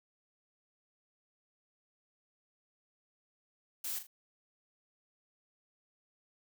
blue noise with echo, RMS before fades -38 dBFS, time 3.84-3.99 s, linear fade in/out 5 ms, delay 40 ms, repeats 2, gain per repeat -9 dB, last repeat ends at 4.07 s, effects none

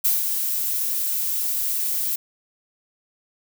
violet noise with ADSR envelope, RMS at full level -18 dBFS, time 0.04-2.16 s, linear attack 13 ms, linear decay 160 ms, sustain -6 dB, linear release 7 ms, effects none

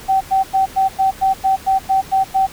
sine tone bursts, 770 Hz, G5, 31 cents flat, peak -11 dBFS, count 11, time 0.08-2.47 s, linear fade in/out 20 ms, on 130 ms, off 96 ms, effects pink hiss -37 dBFS RMS until 2.52 s

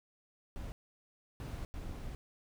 brown noise bursts at uneven times, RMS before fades -42 dBFS, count 3, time 0.56-0.72 / 1.4-1.65 / 1.74-2.15 s, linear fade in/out 0 ms, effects none

